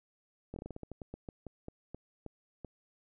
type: slowing click train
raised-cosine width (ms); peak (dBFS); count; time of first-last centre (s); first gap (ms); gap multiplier
2; -29; 17; 0.54-2.647; 22; 1.21
effects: none